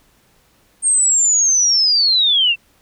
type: linear sweep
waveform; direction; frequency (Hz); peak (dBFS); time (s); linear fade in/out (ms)
sine; down; 8650 to 2637; -11; 0.82-2.56; 50
effects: pink hiss -56 dBFS RMS until 2.81 s